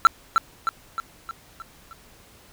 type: tone with echo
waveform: triangle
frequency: 1342 Hz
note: E6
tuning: 31 cents sharp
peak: -7 dBFS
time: 0.05-0.07 s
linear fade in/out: 0 ms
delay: 310 ms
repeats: 6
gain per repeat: -5 dB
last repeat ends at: 1.93 s
effects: pink hiss -52 dBFS RMS until 2.52 s